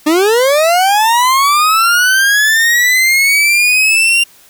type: linear sweep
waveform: 40% pulse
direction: up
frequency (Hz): 293.7 to 2794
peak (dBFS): -7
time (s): 0.06-4.24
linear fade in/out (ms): 10
effects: white hiss -44 dBFS RMS until 4.49 s